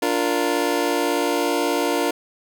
25% pulse chord, Bb major, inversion first, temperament just, 291.4 / 349.6 / 466.2 Hz, D4 / F4 / Bb4, -13 / +2 / 0 cents, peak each -20 dBFS, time 0.02-2.11 s, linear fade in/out 5 ms, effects none

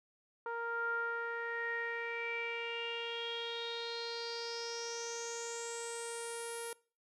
sawtooth tone with low-pass filter sweep, 466.2 Hz, A#4, in tune, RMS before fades -40 dBFS, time 0.46-6.73 s, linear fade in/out 2 ms, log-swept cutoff 1200 to 11000 Hz, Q 7.7, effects noise-tail reverb RT60 0.4 s tail -23 dB re dry

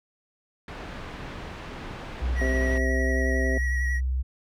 pink low-pass noise, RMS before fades -38 dBFS, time 0.68-2.78 s, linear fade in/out 2 ms, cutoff 2700 Hz, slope 12 dB/octave
sine tone with pitch glide, 62.1 to 64.36 Hz, B1 to C2, +10 to -28 cents, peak -23 dBFS, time 2.21-4.23 s, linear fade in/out 20 ms, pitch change +62 cents, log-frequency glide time 2.48-3.05 s
triangle tone with vibrato, 1916 Hz, A#6, 47 cents sharp, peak -27 dBFS, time 2.35-4.01 s, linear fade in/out 50 ms, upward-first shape sine, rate 11 Hz, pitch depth 25 cents each way
harmonic tone, 130.81 Hz, C3, in tune, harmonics 2 / 3 / 4 / 5, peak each -30 / -32 / -33 / -34 dBFS, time 2.41-3.58 s, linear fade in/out 2 ms
effects none

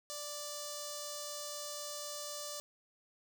5% pulse tone with notch filter, 588 Hz, D5, 2 cents sharp, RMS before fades -43 dBFS, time 0.1-2.6 s, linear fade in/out 0 ms, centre 2200 Hz, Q 0.52, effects none

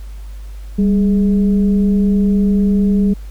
sine tone with frequency modulation, 197.3 Hz, G3, 11 cents sharp, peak -10 dBFS, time 0.78-3.14 s, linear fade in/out 10 ms, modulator 222 Hz, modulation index 0.43, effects added 50 Hz sine -27 dBFS peak until 3.3 s + pink hiss -48 dBFS RMS until 3.3 s

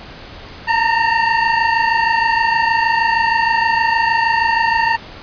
25% pulse tone pair together, 901 / 927.4 Hz, A5 / A#5, +41 / -9 cents, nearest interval unison, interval 50 cents, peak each -12 dBFS, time 0.67-4.97 s, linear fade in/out 20 ms, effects pink hiss -35 dBFS RMS until 5.22 s + resampled to 11025 Hz

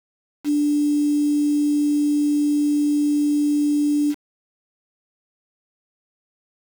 sine tone with quantisation, 293.7 Hz, D4, in tune, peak -16 dBFS, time 0.44-4.15 s, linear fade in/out 50 ms, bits 6, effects none

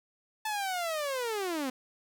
sawtooth linear sweep, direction down, 878 to 248.4 Hz, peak -27 dBFS, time 0.45-1.7 s, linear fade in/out 5 ms, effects 10-bit

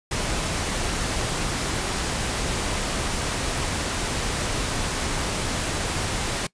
pink noise, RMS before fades -26 dBFS, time 0.11-6.47 s, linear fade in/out 5 ms, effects noise-tail reverb RT60 0.1 s tail -21 dB re dry + resampled to 22050 Hz

